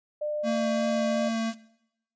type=tone with pitch glide; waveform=sine; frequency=599 to 603.9 Hz; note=D5 to D5; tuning=+34 to +48 cents; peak=-27 dBFS; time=0.21-1.29 s; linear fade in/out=10 ms; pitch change=+14 cents; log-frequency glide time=0.32-0.97 s
type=tone with vibrato; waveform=square; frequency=226.4 Hz; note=A3; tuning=50 cents sharp; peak=-26 dBFS; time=0.43-1.54 s; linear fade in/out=50 ms; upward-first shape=triangle; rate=2.8 Hz; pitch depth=10 cents each way
type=noise; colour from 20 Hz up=blue; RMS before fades=-42 dBFS; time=0.51-1.55 s; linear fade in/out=10 ms
effects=noise-tail reverb RT60 0.8 s tail -19 dB re dry + resampled to 16000 Hz